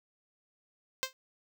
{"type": "tone with exponential decay", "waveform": "5% pulse", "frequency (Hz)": 523.3, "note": "C5", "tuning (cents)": 0, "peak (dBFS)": -15, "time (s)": [1.03, 1.13], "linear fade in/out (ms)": 0, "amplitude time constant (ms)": 21, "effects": []}